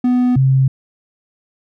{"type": "tone pair in turn", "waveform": ["triangle", "sine"], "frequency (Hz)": [248.4, 133.15], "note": ["B3", "C3"], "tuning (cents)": [10, 31], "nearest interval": "major seventh", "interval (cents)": 1079, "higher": "first", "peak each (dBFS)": -9, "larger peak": "neither", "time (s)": [[0.04, 0.36], [0.36, 0.68]], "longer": "neither", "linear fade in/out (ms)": 5, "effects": []}